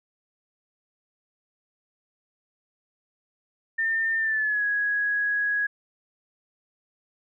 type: tone with pitch glide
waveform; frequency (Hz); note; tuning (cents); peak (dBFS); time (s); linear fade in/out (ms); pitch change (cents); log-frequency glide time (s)
sine; 1805 to 1664.8; A6 to G#6; +44 to +4; -22; 3.78-5.67; 10; -140; 4.19-4.64
effects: none